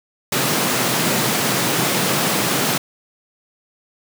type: high-pass noise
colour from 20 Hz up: pink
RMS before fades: -19 dBFS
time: 0.32-2.78 s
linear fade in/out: 5 ms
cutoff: 120 Hz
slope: 48 dB/octave
effects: none